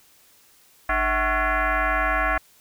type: tone with frequency modulation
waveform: sine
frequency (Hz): 300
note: D4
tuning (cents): +37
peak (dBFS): -19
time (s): 0.89-2.38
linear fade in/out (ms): 5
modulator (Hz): 350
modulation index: 5.1
effects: white hiss -56 dBFS RMS until 2.6 s